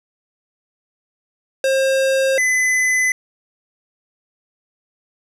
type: tone pair in turn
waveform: square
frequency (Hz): 534 / 2016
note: C5 / B6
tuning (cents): +35 / +35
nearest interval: octave + major seventh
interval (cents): 2300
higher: second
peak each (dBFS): -15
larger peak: neither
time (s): 1.64-2.38 / 2.38-3.12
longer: neither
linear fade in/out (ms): 2
effects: low-pass 11000 Hz 12 dB/octave + 9-bit